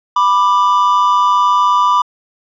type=tone pair together; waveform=triangle; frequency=987.8 / 1182 Hz; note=B5 / D6; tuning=0 / +11 cents; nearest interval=minor third; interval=311 cents; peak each=-10 dBFS; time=0.16-2.02 s; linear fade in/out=5 ms; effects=resampled to 16000 Hz